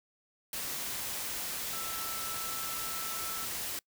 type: tone in noise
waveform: sine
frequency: 1324 Hz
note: E6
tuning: 7 cents sharp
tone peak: -42 dBFS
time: 1.73-3.45 s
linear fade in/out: 2 ms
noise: white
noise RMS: -37 dBFS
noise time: 0.53-3.79 s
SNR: -8 dB
effects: noise-tail reverb RT60 0.1 s tail -25 dB re dry